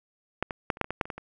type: clicks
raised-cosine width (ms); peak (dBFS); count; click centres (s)
0.5; -11 / -17 / -9 / -28 / -8 / -22 / -15 / -10 / -25 / -18 / -24; 11; 0.426 / 0.508 / 0.702 / 0.771 / 0.813 / 0.844 / 0.906 / 1.012 / 1.055 / 1.102 / 1.18
effects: none